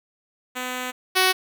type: tone pair in turn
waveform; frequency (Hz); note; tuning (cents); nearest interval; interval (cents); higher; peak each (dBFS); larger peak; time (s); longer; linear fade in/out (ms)
5% pulse; 252.2 / 373.3; B3 / F#4; +36 / +15; perfect fifth; 679; second; -16 / -5; second; 0.55-0.92 / 1.15-1.33; first; 20
effects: none